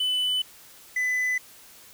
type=tone pair in turn; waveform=triangle; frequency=3001 / 2003 Hz; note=F#7 / B6; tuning=+24 / +24 cents; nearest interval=perfect fifth; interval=700 cents; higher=first; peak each=-21 dBFS; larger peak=neither; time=0-0.42 / 0.96-1.38 s; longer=neither; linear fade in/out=5 ms; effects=white hiss -50 dBFS RMS until 1.93 s